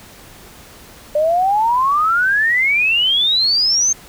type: exponential sweep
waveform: sine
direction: up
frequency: 587.3 to 6430 Hz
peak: -12 dBFS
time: 1.15-3.93 s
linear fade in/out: 5 ms
effects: pink hiss -41 dBFS RMS until 4.08 s